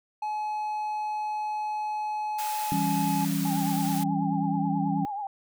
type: tone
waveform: triangle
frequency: 850 Hz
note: G#5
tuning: 40 cents sharp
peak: -26 dBFS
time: 0.22-3.25 s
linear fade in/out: 5 ms
type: high-pass noise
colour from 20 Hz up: white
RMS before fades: -37 dBFS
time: 2.38-4.04 s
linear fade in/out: 10 ms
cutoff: 530 Hz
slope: 48 dB/octave
type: chord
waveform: sine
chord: C# diminished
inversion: first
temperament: equal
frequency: 164.81 / 196 / 277.2 Hz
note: E3 / G3 / C#4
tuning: 0 / 0 / 0 cents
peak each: -29 dBFS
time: 2.72-5.05 s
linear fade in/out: 0 ms
type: tone with vibrato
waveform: sine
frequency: 816 Hz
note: G#5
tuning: 31 cents flat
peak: -30 dBFS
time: 3.45-5.27 s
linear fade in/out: 2 ms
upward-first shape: triangle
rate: 9.3 Hz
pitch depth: 92 cents each way
effects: none